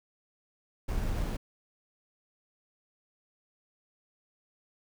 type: noise with sample-and-hold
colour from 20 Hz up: brown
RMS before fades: -31 dBFS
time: 0.88-1.37 s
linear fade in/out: 10 ms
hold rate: 7350 Hz
effects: none